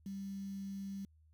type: tone with quantisation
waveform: sine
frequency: 196 Hz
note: G3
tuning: in tune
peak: -40 dBFS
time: 0.06-1.05 s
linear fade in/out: 2 ms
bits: 10
effects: added 78 Hz sine -63 dBFS peak until 1.33 s